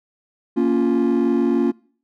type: chord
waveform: triangle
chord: Bb minor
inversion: none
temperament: just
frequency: 233.1 / 279.7 / 349.6 Hz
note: Bb3 / Db4 / F4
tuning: 0 / +16 / +2 cents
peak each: -17 dBFS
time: 0.56-1.72 s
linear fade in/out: 20 ms
effects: noise-tail reverb RT60 0.5 s tail -25 dB re dry + tanh soft clip ceiling -8 dBFS